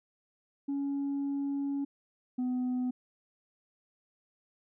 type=tone pair in turn; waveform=sine; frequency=280 / 251.1 Hz; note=C#4 / B3; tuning=+18 / +29 cents; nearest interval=major second; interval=189 cents; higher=first; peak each=-28 / -26 dBFS; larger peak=second; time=0.68-1.85 / 2.38-2.91 s; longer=first; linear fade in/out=10 ms; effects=tanh soft clip ceiling -28 dBFS